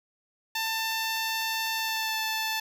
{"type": "tone with pitch glide", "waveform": "10% pulse", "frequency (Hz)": [892, 879.2], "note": ["A5", "A5"], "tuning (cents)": [23, -2], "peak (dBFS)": -19, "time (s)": [0.55, 2.6], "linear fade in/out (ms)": 5, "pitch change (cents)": -25, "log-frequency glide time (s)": [1.77, 2.17], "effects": []}